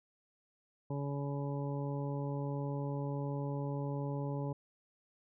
harmonic tone, 141.4 Hz, C#3, 35 cents sharp, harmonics 1 / 2 / 3 / 4 / 6 / 7, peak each -36 / -42 / -44 / -45 / -48 / -51 dBFS, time 0.9-4.53 s, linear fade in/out 5 ms, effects none

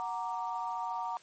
sine chord, Gb augmented, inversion none, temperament equal, 740 / 932.3 / 1174.7 Hz, Gb5 / Bb5 / D6, 0 / 0 / 0 cents, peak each -38 / -35 / -40 dBFS, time 0-1.17 s, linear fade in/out 0 ms, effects white hiss -58 dBFS RMS until 1.22 s + MP3 32 kbps

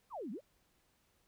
sine exponential two-way sweep, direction down then up, 1299 to 187.7 to 665 Hz, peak -40 dBFS, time 0.1-0.41 s, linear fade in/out 50 ms, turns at 0.31 s, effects pink hiss -74 dBFS RMS until 1.27 s

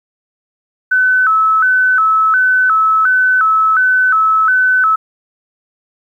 sine tone with vibrato, 1401 Hz, F6, 5 cents sharp, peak -8 dBFS, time 0.91-4.96 s, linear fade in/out 10 ms, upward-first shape square, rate 1.4 Hz, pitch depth 130 cents each way, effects 8-bit

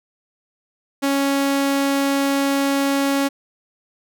sawtooth tone, 277.2 Hz, C#4, in tune, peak -13 dBFS, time 1.02-3.29 s, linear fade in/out 20 ms, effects none

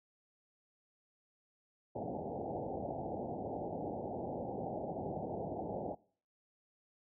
white low-pass noise, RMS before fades -40 dBFS, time 1.95-5.95 s, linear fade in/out 10 ms, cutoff 830 Hz, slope 96 dB/octave, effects noise-tail reverb RT60 0.5 s tail -23 dB re dry + high-pass 100 Hz 12 dB/octave

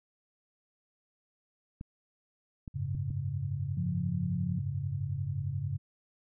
clicks, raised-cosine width 5 ms, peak -28 dBFS, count 4, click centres 1.811 / 2.678 / 2.95 / 3.105 s
sine chord, F# suspended second, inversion none, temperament equal, 92.5 / 103.83 / 138.59 Hz, F#2 / G#2 / C#3, 0 / 0 / 0 cents, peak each -37 / -36 / -34 dBFS, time 2.74-5.78 s, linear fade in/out 20 ms
sine tone with pitch glide, 174.61 to 176.74 Hz, F3 to F3, 0 to +21 cents, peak -32 dBFS, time 3.77-4.59 s, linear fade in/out 5 ms, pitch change +21 cents, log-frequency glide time 4.05-4.33 s
effects none

